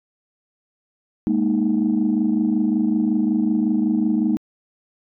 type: chord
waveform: sine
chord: Ab suspended second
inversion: none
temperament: equal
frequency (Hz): 207.7 / 233.1 / 311.1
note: Ab3 / Bb3 / Eb4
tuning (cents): 0 / 0 / 0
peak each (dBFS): -20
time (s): 1.27-4.37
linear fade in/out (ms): 0
effects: tanh soft clip ceiling -10 dBFS